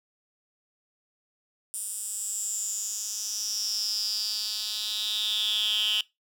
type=tone with high-pass filter sweep; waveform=10% pulse; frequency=212.6 Hz; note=G#3; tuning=41 cents sharp; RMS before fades=-30 dBFS; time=1.74-6.01 s; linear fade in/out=0 ms; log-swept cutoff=9000 to 3000 Hz; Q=8; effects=noise-tail reverb RT60 0.2 s tail -21 dB re dry